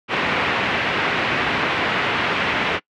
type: low-pass noise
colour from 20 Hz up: white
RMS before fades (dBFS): -21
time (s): 0.08-2.8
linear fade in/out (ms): 50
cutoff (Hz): 2700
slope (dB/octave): 24
effects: noise-tail reverb RT60 0.1 s tail -23 dB re dry + high-pass 100 Hz 12 dB/octave